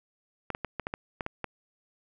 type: clicks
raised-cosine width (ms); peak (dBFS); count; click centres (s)
0.5; -17; 9; 0.503 / 0.549 / 0.647 / 0.797 / 0.869 / 0.939 / 1.208 / 1.264 / 1.443
effects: none